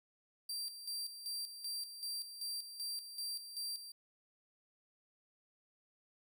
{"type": "tone with tremolo", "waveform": "sawtooth", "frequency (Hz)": 4709, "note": "D8", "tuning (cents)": 4, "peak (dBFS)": -36, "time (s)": [0.49, 3.92], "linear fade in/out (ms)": 5, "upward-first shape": "square", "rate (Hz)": 2.6, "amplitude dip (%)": 65, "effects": []}